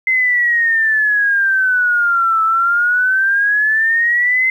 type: exponential two-way sweep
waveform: sine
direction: down then up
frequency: 2070 to 1310 to 2070 Hz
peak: -11 dBFS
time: 0.07-4.5 s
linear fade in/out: 2 ms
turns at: 2.43 s
effects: 8-bit